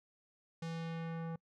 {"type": "tone with low-pass filter sweep", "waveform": "square", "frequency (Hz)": 164.9, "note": "E3", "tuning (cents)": 1, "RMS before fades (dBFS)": -41, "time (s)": [0.62, 1.36], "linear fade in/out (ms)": 5, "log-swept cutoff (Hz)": [6600, 1100], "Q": 0.99, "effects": ["noise-tail reverb RT60 0.1 s tail -25 dB re dry"]}